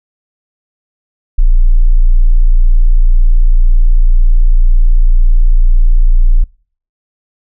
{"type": "tone", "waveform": "sine", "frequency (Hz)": 29.02, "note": "A#0", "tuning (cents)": -7, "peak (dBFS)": -3, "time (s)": [1.38, 6.44], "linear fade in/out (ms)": 10, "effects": ["noise-tail reverb RT60 0.5 s tail -24 dB re dry"]}